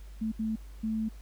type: tone bursts at uneven times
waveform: sine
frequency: 220 Hz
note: A3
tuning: in tune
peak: -28 dBFS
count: 3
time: 0.21-0.32 / 0.39-0.56 / 0.83-1.09 s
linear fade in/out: 10 ms
effects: added 50 Hz sine -43 dBFS peak until 1.21 s + pink hiss -60 dBFS RMS until 1.21 s